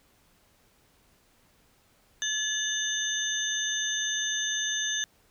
sine tone cluster, 1716 / 2942 / 3588 / 6210 Hz, A6 / F#7 / A7 / G8, -44 / -11 / +33 / -17 cents, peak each -32 / -38 / -32 / -31 dBFS, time 2.22-5.04 s, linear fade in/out 0 ms, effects pink hiss -64 dBFS RMS until 5.3 s

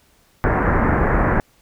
pink low-pass noise, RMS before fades -17 dBFS, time 0.44-1.4 s, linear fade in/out 0 ms, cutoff 1900 Hz, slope 48 dB/octave, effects pink hiss -57 dBFS RMS until 1.61 s

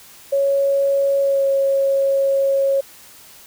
sine tone with pitch glide, 554.4 to 547.7 Hz, C#5 to C#5, 0 to -21 cents, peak -14 dBFS, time 0.32-2.81 s, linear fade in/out 10 ms, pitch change -21 cents, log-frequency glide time 1.22-1.46 s, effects white hiss -44 dBFS RMS until 3.46 s

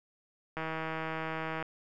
click train, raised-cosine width 0.5 ms, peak -21 dBFS, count 170, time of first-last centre 0.57-1.626 s, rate 160 Hz, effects none

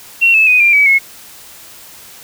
sine tone with pitch steps, 2730 / 2610 / 2495 / 2385 / 2280 / 2179 Hz, F7 / E7 / D#7 / D7 / C#7 / C#7, -40 / -18 / +4 / +26 / +48 / -30 cents, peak -6 dBFS, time 0.21-0.99 s, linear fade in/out 20 ms, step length 130 ms, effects white hiss -37 dBFS RMS until 2.23 s

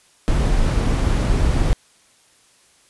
brown noise, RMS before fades -17 dBFS, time 0.28-1.73 s, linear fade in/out 0 ms, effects white hiss -55 dBFS RMS until 2.89 s + resampled to 24000 Hz

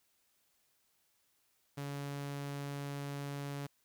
sawtooth tone, 141.7 Hz, C#3, 38 cents sharp, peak -35 dBFS, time 1.77-3.67 s, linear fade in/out 10 ms, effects white hiss -75 dBFS RMS until 3.84 s

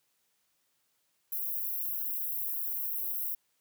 white high-pass noise, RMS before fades -34 dBFS, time 1.32-3.35 s, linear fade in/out 5 ms, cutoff 12000 Hz, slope 48 dB/octave, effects white hiss -75 dBFS RMS until 3.6 s + high-pass 80 Hz 12 dB/octave

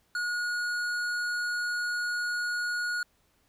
sine tone with hard clipping, 1446 Hz, F#6, 40 cents flat, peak -30 dBFS, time 0.15-3.03 s, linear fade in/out 2 ms, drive 11 dB, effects pink hiss -69 dBFS RMS until 3.48 s

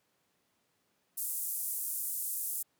pink band-pass noise, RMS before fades -36 dBFS, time 1.17-2.63 s, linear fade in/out 10 ms, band 9500 to 16000 Hz, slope 24 dB/octave, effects pink hiss -75 dBFS RMS until 2.79 s + high-pass 150 Hz 12 dB/octave

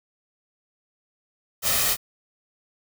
white noise with comb filter, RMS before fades -22 dBFS, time 1.62-1.97 s, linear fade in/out 50 ms, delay 1.6 ms, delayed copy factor +0.5, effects none

